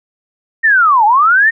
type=linear two-way sweep; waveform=sine; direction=down then up; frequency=1864.7 to 811 to 1864.7 Hz; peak=-6 dBFS; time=0.63-1.51 s; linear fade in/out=20 ms; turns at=1.05 s; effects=none